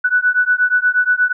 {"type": "beating tone pair", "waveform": "sine", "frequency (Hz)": [1480, 1488.4], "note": ["F#6", "F#6"], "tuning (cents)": [0, 10], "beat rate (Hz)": 8.4, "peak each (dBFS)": -15, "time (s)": [0.04, 1.33], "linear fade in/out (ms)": 10, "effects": []}